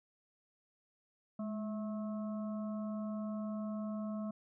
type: harmonic tone with a mistuned harmonic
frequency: 217 Hz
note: A3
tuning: 24 cents flat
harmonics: 1 / 3 / 5 / 6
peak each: -37 / -46 / -53 / -56 dBFS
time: 1.39-4.31 s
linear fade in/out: 5 ms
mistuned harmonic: 1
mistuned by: -50 cents
effects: none

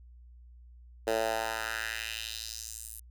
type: tone with high-pass filter sweep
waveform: 10% pulse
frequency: 111.8 Hz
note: A2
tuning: 28 cents sharp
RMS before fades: -35 dBFS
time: 1.07-3 s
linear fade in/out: 5 ms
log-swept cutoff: 470 to 11000 Hz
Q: 2.1
effects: added 60 Hz sine -50 dBFS peak until 3.1 s

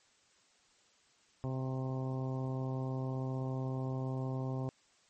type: harmonic tone with a mistuned harmonic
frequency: 130.81 Hz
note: C3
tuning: in tune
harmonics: 1 / 2 / 3 / 4 / 5 / 6 / 7 / 8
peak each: -35 / -41 / -45 / -47 / -49 / -51 / -52 / -53 dBFS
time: 1.44-4.69 s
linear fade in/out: 0 ms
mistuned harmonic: 8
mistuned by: +24 cents
effects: white hiss -68 dBFS RMS until 5.09 s + MP3 32 kbps

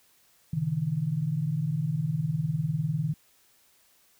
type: tone cluster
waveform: sine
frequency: 117.9 / 138.2 / 158 Hz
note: A#2 / C#3 / D#3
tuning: +20 / -5 / +27 cents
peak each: -36 / -31 / -27 dBFS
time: 0.53-3.14 s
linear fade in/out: 5 ms
effects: white hiss -63 dBFS RMS until 4.19 s

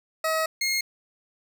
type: tone pair in turn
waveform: 20% pulse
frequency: 638 / 2146 Hz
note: D#5 / C7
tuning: +43 / +43 cents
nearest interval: octave + major sixth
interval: 2100 cents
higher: second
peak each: -18 dBFS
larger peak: neither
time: 0.24-0.46 / 0.61-0.81 s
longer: first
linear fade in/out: 5 ms
effects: none

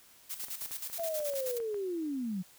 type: noise with tremolo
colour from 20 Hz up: blue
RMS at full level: -38 dBFS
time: 0.29-1.59 s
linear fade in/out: 20 ms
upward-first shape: square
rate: 9.4 Hz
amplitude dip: 65%
type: clicks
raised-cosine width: 0.5 ms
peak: -36 dBFS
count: 12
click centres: 0.44 / 0.484 / 0.62 / 0.659 / 0.711 / 0.899 / 0.996 / 1.203 / 1.337 / 1.472 / 1.602 / 1.744 s
type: linear sweep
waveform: sine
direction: down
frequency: 681 to 174.61 Hz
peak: -32 dBFS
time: 0.98-2.43 s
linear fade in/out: 20 ms
effects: white hiss -59 dBFS RMS until 2.58 s

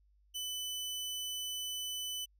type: tone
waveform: sawtooth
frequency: 3000 Hz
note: F#7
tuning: 23 cents sharp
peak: -34 dBFS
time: 0.34-2.26 s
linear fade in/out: 20 ms
effects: added 50 Hz sine -65 dBFS peak until 2.39 s

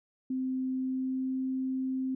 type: tone with pitch glide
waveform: sine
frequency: 259.6 to 261.4 Hz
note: C4 to C4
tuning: -13 to -1 cents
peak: -29 dBFS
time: 0.3-2.15 s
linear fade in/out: 5 ms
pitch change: +12 cents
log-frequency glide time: 0.71-1.39 s
effects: none

